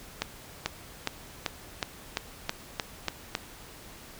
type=accelerating click train; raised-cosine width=0.2 ms; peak=-10 dBFS; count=10; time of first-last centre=0.22-3.351 s; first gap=440 ms; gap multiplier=0.94; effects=pink hiss -48 dBFS RMS until 4.19 s